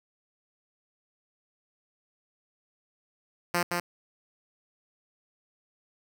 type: tone with echo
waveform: 5% pulse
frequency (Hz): 174.61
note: F3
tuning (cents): 0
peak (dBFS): -13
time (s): 3.54-3.63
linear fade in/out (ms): 5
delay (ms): 170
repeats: 1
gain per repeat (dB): -3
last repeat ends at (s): 3.8
effects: none